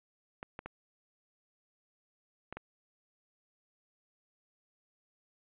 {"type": "clicks", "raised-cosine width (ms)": 0.5, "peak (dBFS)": -26, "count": 5, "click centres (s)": [0.429, 0.591, 0.66, 2.526, 2.57], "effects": ["resampled to 8000 Hz"]}